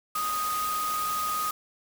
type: tone in noise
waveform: sine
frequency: 1244.5 Hz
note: D#6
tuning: in tune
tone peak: -27 dBFS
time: 0.15-1.51 s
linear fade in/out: 5 ms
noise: white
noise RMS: -35 dBFS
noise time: 0.15-1.51 s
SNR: +5 dB
effects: none